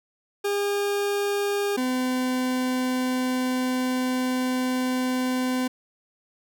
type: tone pair in turn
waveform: 40% pulse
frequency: 405.2 / 254.6 Hz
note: G#4 / C4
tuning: -43 / -47 cents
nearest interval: minor sixth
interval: 804 cents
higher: first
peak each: -22 dBFS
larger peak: neither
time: 0.44-1.77 / 1.77-5.68 s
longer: second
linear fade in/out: 10 ms
effects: none